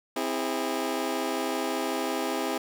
20% pulse chord, C augmented, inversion none, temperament just, 261.6 / 327 / 408.8 Hz, C4 / E4 / G#4, 0 / -14 / -27 cents, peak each -27 dBFS, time 0.16-2.58 s, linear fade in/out 5 ms, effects none

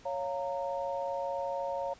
sine chord, Bb minor, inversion first, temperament equal with one note detuned, 554.4 / 698.5 / 922.2 Hz, Db5 / F5 / Bb5, 0 / 0 / -19 cents, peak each -34 / -38 / -37 dBFS, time 0.05-1.94 s, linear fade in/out 10 ms, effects pink hiss -57 dBFS RMS until 1.99 s + resampled to 16000 Hz

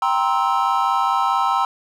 triangle chord, C dominant seventh, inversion second, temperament just, 784.9 / 941.9 / 1046.5 / 1308.1 Hz, G5 / Bb5 / C6 / E6, +2 / +18 / 0 / -14 cents, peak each -20 dBFS, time 0.02-1.65 s, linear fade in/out 2 ms, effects none

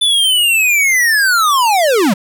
square linear sweep, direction down, 3520 to 170 Hz, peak -10 dBFS, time 0.01-2.14 s, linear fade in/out 10 ms, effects none

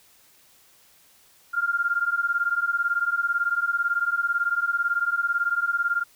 sine beating tone pair, 1389 / 1407 Hz, F6 / F6, -10 / +12 cents, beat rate 18 Hz, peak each -25 / -24 dBFS, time 1.53-6.04 s, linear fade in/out 20 ms, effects white hiss -57 dBFS RMS until 6.15 s

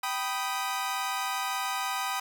sawtooth chord, G augmented, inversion none, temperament equal with one note detuned, 778.6 / 987.8 / 1244.5 Hz, G5 / B5 / D#6, -12 / 0 / 0 cents, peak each -30 dBFS, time 0.03-2.2 s, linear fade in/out 5 ms, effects none

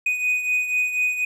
triangle beating tone pair, 2489 / 2493.1 Hz, D#7 / D#7, 0 / +3 cents, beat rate 4.1 Hz, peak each -19 / -26 dBFS, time 0.06-1.25 s, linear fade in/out 5 ms, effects none

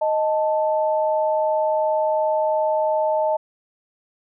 sine tone pair together, 622.8 / 880 Hz, D#5 / A5, +2 / 0 cents, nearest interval tritone, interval 598 cents, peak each -19 / -22 dBFS, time 0.01-3.37 s, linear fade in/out 10 ms, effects none

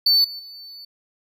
triangle tone with level steps, 4502 Hz, C#8, 26 cents sharp, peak -12 / -30 / -36 dBFS, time 0.06-0.85 s, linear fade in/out 5 ms, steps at 0.24 / 0.39 s, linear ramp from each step 5 ms, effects none

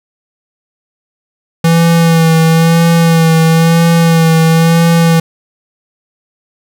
square tone with vibrato, 164.81 Hz, E3, in tune, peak -6 dBFS, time 1.64-5.2 s, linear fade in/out 5 ms, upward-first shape sine, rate 1 Hz, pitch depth 29 cents each way, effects none

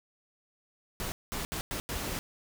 pink noise bursts at uneven times, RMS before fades -35 dBFS, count 5, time 1-1.12 / 1.32-1.45 / 1.52-1.61 / 1.71-1.8 / 1.89-2.19 s, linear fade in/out 0 ms, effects none

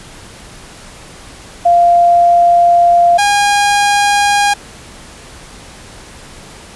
sine / sawtooth tone pair in turn, 694 / 814.9 Hz, F5 / G#5, -11 / -33 cents, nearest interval minor third, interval 278 cents, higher second, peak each -5 dBFS, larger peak neither, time 1.65-3.18 / 3.18-4.54 s, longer first, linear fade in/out 10 ms, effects pink hiss -35 dBFS RMS until 6.75 s + resampled to 24000 Hz

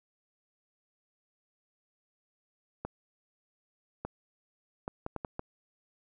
clicks, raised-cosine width 1 ms, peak -21 dBFS, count 7, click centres 2.85 / 4.05 / 4.879 / 5.064 / 5.163 / 5.248 / 5.394 s, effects none

